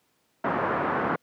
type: low-pass noise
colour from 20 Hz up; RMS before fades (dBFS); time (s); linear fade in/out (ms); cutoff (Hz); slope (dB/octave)
white; -26; 0.44-1.16; 5; 1400; 24
effects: pink hiss -69 dBFS RMS until 1.22 s + high-pass 150 Hz 12 dB/octave